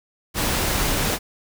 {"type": "noise", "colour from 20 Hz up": "pink", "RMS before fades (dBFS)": -22, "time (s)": [0.34, 1.19], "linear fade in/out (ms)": 50, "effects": []}